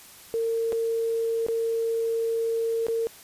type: tone with dropouts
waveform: sine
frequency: 456 Hz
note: A#4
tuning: 38 cents flat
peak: -23 dBFS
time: 0.34-3.07 s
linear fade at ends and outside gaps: 0 ms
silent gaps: 0.722-0.728 / 1.465-1.485 / 2.867-2.884 s
effects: white hiss -48 dBFS RMS until 3.23 s + resampled to 32000 Hz